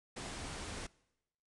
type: low-pass noise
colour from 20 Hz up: pink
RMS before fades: -44 dBFS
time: 0.16-0.87 s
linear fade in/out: 10 ms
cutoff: 10000 Hz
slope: 96 dB/octave
effects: noise-tail reverb RT60 0.9 s tail -23 dB re dry